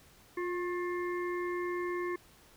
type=harmonic tone with a mistuned harmonic; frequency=353 Hz; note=F4; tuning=19 cents sharp; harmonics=1 / 3 / 5 / 6; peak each=-33 / -40 / -44 / -45 dBFS; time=0.37-2.16 s; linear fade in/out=5 ms; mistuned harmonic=3; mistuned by=+32 cents; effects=pink hiss -60 dBFS RMS until 2.56 s